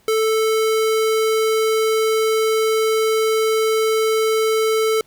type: tone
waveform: square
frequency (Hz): 440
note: A4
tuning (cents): 0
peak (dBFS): -16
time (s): 0.08-5.01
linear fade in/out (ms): 2
effects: pink hiss -57 dBFS RMS until 5.06 s